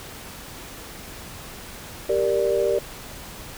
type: chord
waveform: sine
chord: G minor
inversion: none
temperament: equal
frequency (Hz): 392 / 466.2 / 587.3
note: G4 / Bb4 / D5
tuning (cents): 0 / 0 / 0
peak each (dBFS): -23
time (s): 2.09-2.79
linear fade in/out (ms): 5
effects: pink hiss -39 dBFS RMS until 3.57 s